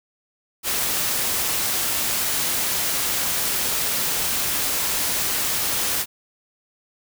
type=noise; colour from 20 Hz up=white; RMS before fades=-23 dBFS; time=0.63-6.06 s; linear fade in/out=50 ms; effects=none